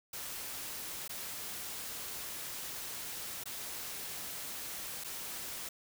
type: noise with dropouts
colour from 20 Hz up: white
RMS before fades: -42 dBFS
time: 0.13-5.69 s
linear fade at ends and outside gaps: 5 ms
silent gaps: 1.079-1.093 / 3.438-3.456 / 5.039-5.044 s
effects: none